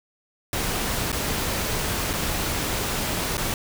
pink noise with dropouts, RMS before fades -26 dBFS, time 0.53-3.54 s, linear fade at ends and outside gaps 1 ms, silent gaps 1.118-1.127 / 2.132-2.136 / 3.37-3.379 s, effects none

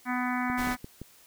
harmonic tone, 249.2 Hz, B3, 16 cents sharp, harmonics 1 / 3 / 4 / 5 / 6 / 7 / 8 / 9, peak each -30 / -35 / -36 / -37 / -38 / -38 / -39 / -40 dBFS, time 0.05-0.77 s, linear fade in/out 50 ms
click train, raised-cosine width 3 ms, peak -26 dBFS, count 4, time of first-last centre 0.5-1.016 s, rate 5.81 Hz
pink noise, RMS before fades -37 dBFS, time 0.57-0.76 s, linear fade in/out 20 ms
effects white hiss -57 dBFS RMS until 1.26 s

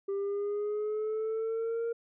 sine linear sweep, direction up, 393.8 to 466.2 Hz, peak -27 dBFS, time 0.08-1.93 s, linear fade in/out 10 ms, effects tanh soft clip ceiling -29 dBFS

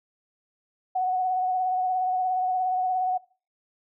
sine tone with vibrato, 740 Hz, F#5, in tune, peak -22 dBFS, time 0.95-3.18 s, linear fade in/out 10 ms, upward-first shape sine, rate 17 Hz, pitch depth 25 cents each way, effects noise-tail reverb RT60 0.4 s tail -22 dB re dry

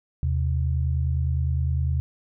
sine tone pair together, 79.5 / 129.42 Hz, D#2 / C3, +38 / -19 cents, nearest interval minor sixth, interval 843 cents, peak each -22 / -26 dBFS, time 0.23-2 s, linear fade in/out 0 ms, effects none

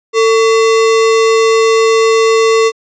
sine tone with sample-and-hold, 448 Hz, A4, 31 cents sharp, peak -6 dBFS, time 0.13-2.72 s, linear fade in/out 50 ms, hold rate 1575 Hz, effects resampled to 16000 Hz

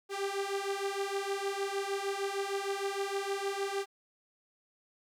sawtooth beating tone pair, 392 / 398.5 Hz, G4 / G4, 0 / +28 cents, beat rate 6.5 Hz, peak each -32 / -31 dBFS, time 0.09-3.86 s, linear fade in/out 50 ms, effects low-pass 10000 Hz 12 dB/octave + 11-bit

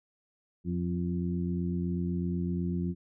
harmonic tone with a mistuned harmonic, 88 Hz, F2, 14 cents sharp, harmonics 1 / 2 / 3 / 4, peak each -35 / -30 / -38 / -39 dBFS, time 0.64-2.95 s, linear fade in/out 50 ms, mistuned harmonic 4, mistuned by -25 cents, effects none

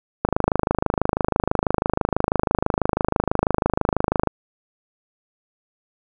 click train, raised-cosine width 1 ms, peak -3 dBFS, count 106, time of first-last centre 0.25-4.273 s, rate 26.1 Hz, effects none

